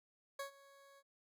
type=tone with ADSR envelope; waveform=20% pulse; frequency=554.4 Hz; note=C#5; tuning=in tune; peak=-35 dBFS; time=0.39-1.03 s; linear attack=6 ms; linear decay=110 ms; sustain=-21 dB; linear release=47 ms; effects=none